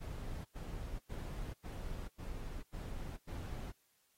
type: noise bursts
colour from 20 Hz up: brown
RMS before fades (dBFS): -43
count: 7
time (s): 0-3.72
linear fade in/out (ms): 20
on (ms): 450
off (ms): 95
effects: white hiss -75 dBFS RMS until 4.17 s + AAC 48 kbps

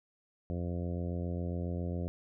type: harmonic tone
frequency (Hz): 87.31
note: F2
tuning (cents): 0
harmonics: 1 / 2 / 3 / 4 / 5 / 6 / 7 / 8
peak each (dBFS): -35 / -38 / -43 / -45 / -47 / -46 / -49 / -54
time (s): 0.5-2.08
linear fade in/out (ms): 0
effects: none

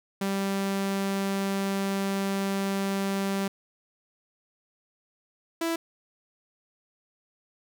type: tone pair in turn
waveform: sawtooth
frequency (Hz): 196 / 331.3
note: G3 / E4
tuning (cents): 0 / +9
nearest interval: major sixth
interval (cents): 909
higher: second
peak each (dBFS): -22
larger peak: neither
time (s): 0.21-3.48 / 5.61-5.76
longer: first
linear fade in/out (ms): 5
effects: none

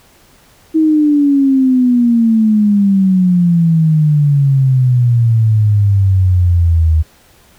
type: exponential sweep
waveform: sine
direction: down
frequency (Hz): 320.4 to 77.78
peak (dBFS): -7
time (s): 0.74-7.03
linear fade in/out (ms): 20
effects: pink hiss -47 dBFS RMS until 7.58 s

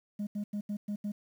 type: tone bursts at uneven times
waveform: sine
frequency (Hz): 206.2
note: G#3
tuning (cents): -12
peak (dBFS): -29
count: 6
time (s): 0.19-0.27 / 0.35-0.44 / 0.53-0.61 / 0.69-0.77 / 0.88-0.96 / 1.04-1.12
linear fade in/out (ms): 10
effects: tanh soft clip ceiling -31 dBFS + 10-bit

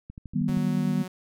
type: click train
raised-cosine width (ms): 5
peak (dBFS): -27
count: 7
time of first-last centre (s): 0.1-0.572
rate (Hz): 12.7
type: chord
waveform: sine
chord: Eb augmented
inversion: none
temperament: just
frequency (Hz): 155.56 / 194.45 / 243.1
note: Eb3 / G3 / B3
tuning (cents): 0 / -14 / -27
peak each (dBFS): -27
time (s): 0.34-1.04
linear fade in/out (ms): 20
type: tone with vibrato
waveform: sawtooth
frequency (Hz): 185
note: F#3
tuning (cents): 0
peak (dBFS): -31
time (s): 0.48-1.08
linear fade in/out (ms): 5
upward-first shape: triangle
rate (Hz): 8.4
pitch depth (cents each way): 9
effects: none

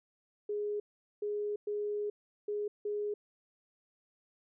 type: tone bursts at uneven times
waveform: sine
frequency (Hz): 415.3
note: G#4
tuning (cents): 0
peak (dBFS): -32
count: 5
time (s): 0.49-0.8 / 1.22-1.56 / 1.67-2.1 / 2.48-2.68 / 2.85-3.14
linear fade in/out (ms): 5
effects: none

